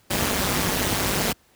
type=noise with amplitude modulation; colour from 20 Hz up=pink; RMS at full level=-19 dBFS; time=0.1-1.33 s; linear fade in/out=10 ms; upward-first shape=sine; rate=203 Hz; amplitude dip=90%; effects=pink hiss -59 dBFS RMS until 1.55 s + high-pass 60 Hz 12 dB/octave